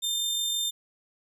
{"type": "tone with amplitude modulation", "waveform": "sawtooth", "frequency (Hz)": 3600, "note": "A7", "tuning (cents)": 39, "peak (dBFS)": -22, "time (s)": [0.02, 0.71], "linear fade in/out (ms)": 20, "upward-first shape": "sine", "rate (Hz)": 46.1, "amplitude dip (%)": 30, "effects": []}